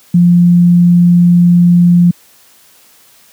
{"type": "tone", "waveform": "sine", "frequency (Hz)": 174.61, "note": "F3", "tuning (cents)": 0, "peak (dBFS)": -3, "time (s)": [0.14, 2.11], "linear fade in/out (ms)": 5, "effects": ["white hiss -45 dBFS RMS until 3.32 s", "high-pass 100 Hz 12 dB/octave"]}